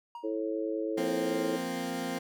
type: tone with exponential decay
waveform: triangle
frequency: 945 Hz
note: A#5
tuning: 23 cents sharp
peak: -35 dBFS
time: 0.15-0.41 s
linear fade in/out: 2 ms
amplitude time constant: 56 ms
type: harmonic tone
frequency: 109.2 Hz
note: A2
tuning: 13 cents flat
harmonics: 3 / 4 / 5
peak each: -33 / -34 / -36 dBFS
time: 0.23-1.58 s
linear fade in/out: 20 ms
type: chord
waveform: 20% pulse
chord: F suspended fourth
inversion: none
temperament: equal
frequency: 174.61 / 233.1 / 261.6 Hz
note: F3 / Bb3 / C4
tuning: 0 / 0 / 0 cents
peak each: -34 / -33 / -29 dBFS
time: 0.97-2.19 s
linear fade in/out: 10 ms
effects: none